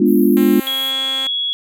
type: chord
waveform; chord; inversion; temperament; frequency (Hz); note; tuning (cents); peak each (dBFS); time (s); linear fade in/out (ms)
sine; G# diminished seventh; none; equal; 207.7 / 246.9 / 293.7 / 349.2; G#3 / B3 / D4 / F4; 0 / 0 / 0 / 0; -15; 0-0.6; 5
type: band-pass noise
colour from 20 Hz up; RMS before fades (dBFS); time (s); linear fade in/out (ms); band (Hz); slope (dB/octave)
white; -33; 0.05-0.93; 50; 11000 to 15000; 96
type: tone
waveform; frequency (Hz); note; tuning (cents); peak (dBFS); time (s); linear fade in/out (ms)
5% pulse; 266.4; C4; +31; -16; 0.37-1.27; 0
type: tone with pitch glide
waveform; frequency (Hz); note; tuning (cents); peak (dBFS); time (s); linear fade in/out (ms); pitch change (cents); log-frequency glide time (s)
sine; 3322 to 3349; G#7 to G#7; 0 to +14; -17; 0.67-1.53; 0; +14; 0.79-0.95
effects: none